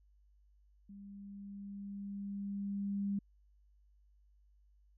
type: tone with level ramp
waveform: sine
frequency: 200 Hz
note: G3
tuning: 35 cents sharp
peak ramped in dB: -49 to -32 dBFS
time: 0.89-3.19 s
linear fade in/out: 5 ms
effects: added 50 Hz sine -64 dBFS peak until 4.97 s